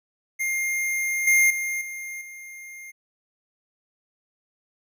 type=tone with level steps; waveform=square; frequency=2117 Hz; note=C7; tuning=20 cents sharp; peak=-24 / -16 / -26 / -33 / -39 dBFS; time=0.39-2.92 s; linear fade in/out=20 ms; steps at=1.27 / 1.5 / 1.81 / 2.21 s; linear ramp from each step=5 ms; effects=none